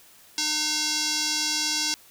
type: tone with band-pass filter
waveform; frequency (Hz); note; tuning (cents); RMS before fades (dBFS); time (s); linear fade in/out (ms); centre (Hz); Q
square; 304.3; D#4; -38; -26; 0.38-1.94; 0; 5300; 2.5
effects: white hiss -53 dBFS RMS until 2.1 s